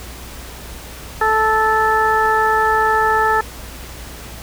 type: harmonic tone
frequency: 437.6 Hz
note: A4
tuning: 9 cents flat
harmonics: 1 / 2 / 3 / 4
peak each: -20 / -16 / -18 / -19 dBFS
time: 1.21-3.41 s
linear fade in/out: 5 ms
effects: added 60 Hz sine -35 dBFS peak until 4.42 s + pink hiss -35 dBFS RMS until 4.42 s